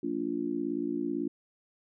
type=harmonic tone with a mistuned harmonic; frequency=58 Hz; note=A#1; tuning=8 cents flat; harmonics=3 / 4 / 5 / 6; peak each=-43 / -37 / -32 / -34 dBFS; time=0.03-1.28 s; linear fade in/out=5 ms; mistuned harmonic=3; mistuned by=+79 cents; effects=none